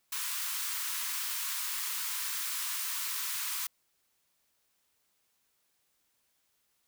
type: high-pass noise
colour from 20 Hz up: white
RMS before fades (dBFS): -35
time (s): 0.12-3.67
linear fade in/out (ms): 5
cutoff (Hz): 920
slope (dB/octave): 96
effects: white hiss -75 dBFS RMS until 6.87 s